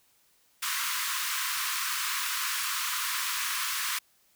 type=high-pass noise; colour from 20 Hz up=pink; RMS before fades=-31 dBFS; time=0.62-3.99 s; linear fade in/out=10 ms; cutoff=1000 Hz; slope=96 dB/octave; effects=white hiss -66 dBFS RMS until 4.35 s